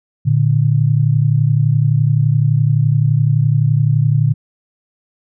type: tone pair together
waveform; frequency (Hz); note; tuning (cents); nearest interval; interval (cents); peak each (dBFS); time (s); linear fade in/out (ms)
sine; 115.35 / 147.1; A#2 / D3; -18 / +3; major third; 421; -13; 0.25-4.34; 20
effects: none